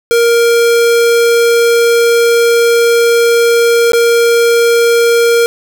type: tone with dropouts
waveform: square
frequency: 468 Hz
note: A#4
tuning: 7 cents sharp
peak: -7 dBFS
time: 0.11-5.46 s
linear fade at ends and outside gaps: 0 ms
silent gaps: 3.92-3.933 s
effects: none